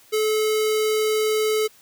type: tone with notch filter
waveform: square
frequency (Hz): 431.7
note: A4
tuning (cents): -33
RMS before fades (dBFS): -21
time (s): 0.12-1.68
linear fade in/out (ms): 20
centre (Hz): 900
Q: 0.77
effects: white hiss -53 dBFS RMS until 1.81 s